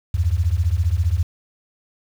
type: beating tone pair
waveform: sine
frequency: 77.5 / 92.5 Hz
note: D#2 / F#2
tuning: -6 / 0 cents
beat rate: 15 Hz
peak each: -19 dBFS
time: 0.14-1.23 s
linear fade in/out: 5 ms
effects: 7-bit